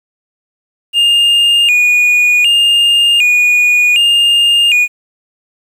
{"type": "tone with vibrato", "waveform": "triangle", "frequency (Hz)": 2630, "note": "E7", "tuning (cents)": -5, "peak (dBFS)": -5, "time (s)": [0.93, 4.88], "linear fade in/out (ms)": 50, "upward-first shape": "square", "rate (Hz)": 0.66, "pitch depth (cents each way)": 120, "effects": ["7-bit"]}